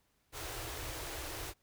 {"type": "band-stop noise", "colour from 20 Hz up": "pink", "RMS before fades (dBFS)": -42, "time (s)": [0.32, 1.54], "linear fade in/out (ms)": 50, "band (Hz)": [140, 280], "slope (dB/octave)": 96, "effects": ["pink hiss -75 dBFS RMS until 1.62 s"]}